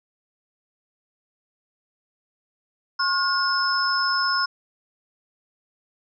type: tone cluster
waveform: sine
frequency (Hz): 1078 / 1432 / 5230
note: C#6 / F6 / E8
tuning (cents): -49 / +43 / -15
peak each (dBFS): -24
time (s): 2.99-4.46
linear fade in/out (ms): 10
effects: none